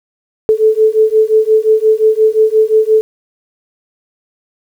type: beating tone pair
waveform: sine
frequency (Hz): 433.6 / 439.3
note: A4 / A4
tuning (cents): -25 / -3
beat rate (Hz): 5.7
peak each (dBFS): -10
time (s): 0.49-3.01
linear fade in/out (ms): 0
effects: 7-bit